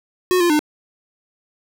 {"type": "tone with pitch steps", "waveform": "square", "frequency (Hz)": [365, 347.6, 301.4], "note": ["F#4", "F4", "D4"], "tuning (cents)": [-24, -8, 45], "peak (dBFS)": -14, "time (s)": [0.31, 0.592], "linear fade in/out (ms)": 0, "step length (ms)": 94, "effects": []}